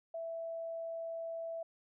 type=tone; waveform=sine; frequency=661 Hz; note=E5; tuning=5 cents sharp; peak=-38 dBFS; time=0.14-1.63 s; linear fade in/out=5 ms; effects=none